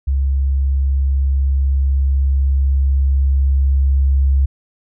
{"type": "tone with level ramp", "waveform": "sine", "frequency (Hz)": 68, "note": "C#2", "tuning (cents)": -33, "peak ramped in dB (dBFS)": [-13, -10], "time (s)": [0.07, 4.46], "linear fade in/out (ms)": 10, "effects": []}